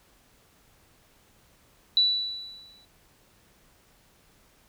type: tone with exponential decay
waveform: sine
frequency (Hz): 3951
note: B7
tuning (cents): 0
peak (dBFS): -16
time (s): 1.97-2.85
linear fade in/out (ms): 1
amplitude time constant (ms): 190
effects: pink hiss -61 dBFS RMS until 4.68 s